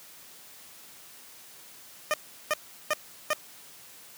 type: tone bursts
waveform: 15% pulse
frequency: 609 Hz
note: D#5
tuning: 37 cents flat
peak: -17 dBFS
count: 4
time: 2.11-3.332 s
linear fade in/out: 0 ms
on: 28 ms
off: 370 ms
effects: white hiss -50 dBFS RMS until 4.17 s + high-pass 100 Hz 12 dB/octave